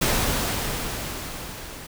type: noise with level ramp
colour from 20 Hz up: pink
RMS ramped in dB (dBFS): -21 to -39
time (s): 0.01-1.87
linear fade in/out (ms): 10
effects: none